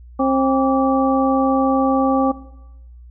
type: harmonic tone with a mistuned harmonic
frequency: 266.6 Hz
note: C4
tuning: 33 cents sharp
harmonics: 1 / 2 / 3 / 4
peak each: -17 / -20 / -22 / -23 dBFS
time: 0.19-2.32 s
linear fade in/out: 10 ms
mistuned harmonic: 4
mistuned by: +140 cents
effects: noise-tail reverb RT60 0.9 s tail -17 dB re dry + added 60 Hz sine -38 dBFS peak until 3.1 s